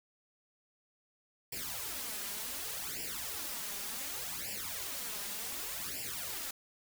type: noise with flanger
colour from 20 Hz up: white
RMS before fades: -40 dBFS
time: 1.52-6.51 s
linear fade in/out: 5 ms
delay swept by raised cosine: 0.39 to 4.99 ms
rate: 0.67 Hz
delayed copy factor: +0.85
effects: none